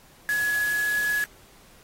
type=tone in noise; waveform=sine; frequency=1688 Hz; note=G#6; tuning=28 cents sharp; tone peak=-22 dBFS; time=0.29-1.24 s; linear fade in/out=0 ms; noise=white; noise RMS=-36 dBFS; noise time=0.29-1.24 s; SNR=+11 dB; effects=pink hiss -54 dBFS RMS until 1.83 s + AAC 48 kbps